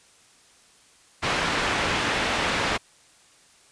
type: low-pass noise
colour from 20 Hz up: white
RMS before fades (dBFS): -25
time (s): 1.22-2.78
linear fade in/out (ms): 20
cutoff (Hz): 2400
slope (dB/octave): 12
effects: white hiss -56 dBFS RMS until 3.71 s + resampled to 22050 Hz